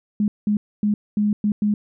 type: tone bursts at uneven times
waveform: sine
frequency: 208.4 Hz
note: G#3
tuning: 6 cents sharp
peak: -16 dBFS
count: 6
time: 0.2-0.28 / 0.47-0.57 / 0.83-0.94 / 1.17-1.33 / 1.44-1.52 / 1.62-1.74 s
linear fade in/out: 2 ms
effects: none